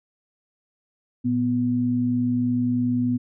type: tone pair together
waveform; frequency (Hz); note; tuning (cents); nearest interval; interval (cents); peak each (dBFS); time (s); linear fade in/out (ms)
sine; 116.23 / 246.9; A#2 / B3; -5 / 0; octave + minor second; 1305; -27 / -20; 1.24-3.18; 20
effects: none